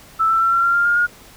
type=tone with pitch steps; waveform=sine; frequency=1318.5 / 1333.8 / 1349.3 / 1365 / 1380.9 / 1396.9 / 1413.1 / 1429.6 Hz; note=E6 / E6 / E6 / F6 / F6 / F6 / F6 / F6; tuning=0 / +20 / +40 / -40 / -20 / 0 / +20 / +40 cents; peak=-13 dBFS; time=0.19-1.07 s; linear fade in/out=20 ms; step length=110 ms; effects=pink hiss -44 dBFS RMS until 1.36 s